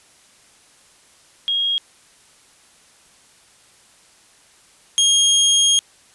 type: tone pair in turn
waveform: sine / 25% pulse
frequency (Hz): 3269 / 3252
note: G#7 / G#7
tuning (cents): -28 / -37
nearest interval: unison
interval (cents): 9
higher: first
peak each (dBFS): -17 / -9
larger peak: second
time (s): 1.48-1.78 / 4.98-5.79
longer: second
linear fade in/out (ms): 0
effects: white hiss -52 dBFS RMS until 6.14 s + resampled to 24000 Hz